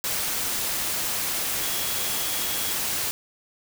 sine tone in noise, 3322 Hz, G#7, in tune, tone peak -37 dBFS, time 1.61-2.73 s, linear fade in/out 0 ms, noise white, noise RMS -27 dBFS, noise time 0.04-3.11 s, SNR -13 dB, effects none

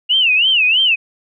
sine tone with vibrato, 2794 Hz, F7, in tune, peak -10 dBFS, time 0.09-0.96 s, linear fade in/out 20 ms, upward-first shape sine, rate 3.1 Hz, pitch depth 210 cents each way, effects none

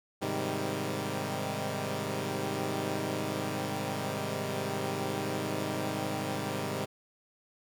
10% pulse chord, Ab major seventh, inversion none, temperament equal, 103.83 / 130.81 / 155.56 / 196 Hz, Ab2 / C3 / Eb3 / G3, 0 / 0 / 0 / 0 cents, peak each -29 dBFS, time 0.21-6.86 s, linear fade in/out 20 ms, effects none

